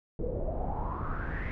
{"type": "noise with low-pass filter sweep", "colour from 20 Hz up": "brown", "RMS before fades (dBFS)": -33, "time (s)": [0.19, 1.51], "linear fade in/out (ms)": 0, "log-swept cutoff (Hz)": [440, 2100], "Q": 6.8, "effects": []}